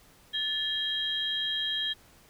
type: tone cluster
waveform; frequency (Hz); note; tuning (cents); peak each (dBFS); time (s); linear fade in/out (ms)
sine; 1744 / 3231 / 3841; A6 / G#7 / B7; -16 / -48 / -49; -36 / -29 / -36; 0.33-1.94; 20
effects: pink hiss -58 dBFS RMS until 2.29 s